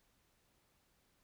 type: silence
effects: pink hiss -75 dBFS RMS until 1.23 s